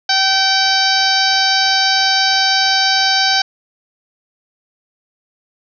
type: harmonic tone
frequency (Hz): 771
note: G5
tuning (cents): -29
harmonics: 1 / 2 / 3 / 4 / 5 / 6 / 7 / 8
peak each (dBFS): -18 / -18 / -24 / -22 / -20 / -17 / -20 / -28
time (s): 0.09-3.42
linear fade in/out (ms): 5
effects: none